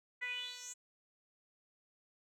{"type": "tone with band-pass filter sweep", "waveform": "10% pulse", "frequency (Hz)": 493.9, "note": "B4", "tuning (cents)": 0, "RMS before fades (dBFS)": -43, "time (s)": [0.21, 0.74], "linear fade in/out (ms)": 20, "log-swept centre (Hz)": [1900, 7500], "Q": 6.4, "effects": []}